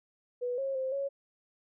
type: tone with pitch steps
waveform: sine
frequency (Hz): 491.6 / 542 / 524 / 554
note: B4 / C#5 / C5 / C#5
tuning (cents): -8 / -39 / +2 / -1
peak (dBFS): -30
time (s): 0.41-1.09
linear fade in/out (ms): 20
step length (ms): 170
effects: none